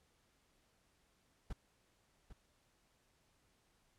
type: noise with echo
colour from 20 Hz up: brown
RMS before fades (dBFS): -41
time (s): 1.5-1.53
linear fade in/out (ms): 5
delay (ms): 800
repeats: 1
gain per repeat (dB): -11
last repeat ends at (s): 2.33
effects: pink hiss -75 dBFS RMS until 3.98 s + low-pass 11000 Hz 12 dB/octave

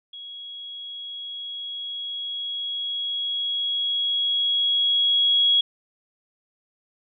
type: tone with level ramp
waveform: sine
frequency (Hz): 3322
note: G#7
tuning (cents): 0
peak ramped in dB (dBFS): -36 to -15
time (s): 0.13-5.61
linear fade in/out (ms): 5
effects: none

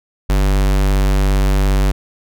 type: tone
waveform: square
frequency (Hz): 48.67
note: G1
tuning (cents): -12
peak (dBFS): -12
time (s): 0.29-1.92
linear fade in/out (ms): 10
effects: none

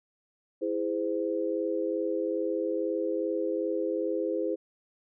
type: chord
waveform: sine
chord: E augmented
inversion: none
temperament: just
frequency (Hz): 329.6 / 412 / 515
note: E4 / G#4 / B#4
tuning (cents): 0 / -14 / -28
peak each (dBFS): -31 / -32 / -31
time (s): 0.61-4.56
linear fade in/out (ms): 20
effects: none

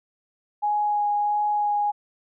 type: tone with vibrato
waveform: sine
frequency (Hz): 830.6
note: G#5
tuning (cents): 0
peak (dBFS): -20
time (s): 0.62-1.92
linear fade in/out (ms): 20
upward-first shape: sine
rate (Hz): 1.5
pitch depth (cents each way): 10
effects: none

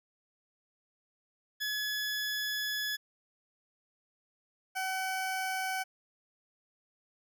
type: tone pair in turn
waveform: 20% pulse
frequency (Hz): 1700 / 757.3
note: G#6 / F#5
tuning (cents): +40 / +40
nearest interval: octave + major second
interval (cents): 1400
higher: first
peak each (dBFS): -27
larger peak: neither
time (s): 1.6-2.97 / 4.75-5.84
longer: first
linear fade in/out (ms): 20
effects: none

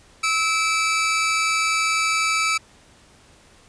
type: tone pair together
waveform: sawtooth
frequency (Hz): 1300 / 2316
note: E6 / D7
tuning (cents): -24 / -25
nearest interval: minor seventh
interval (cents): 999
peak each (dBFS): -18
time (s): 0.23-2.58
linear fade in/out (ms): 10
effects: pink hiss -52 dBFS RMS until 3.68 s + resampled to 22050 Hz

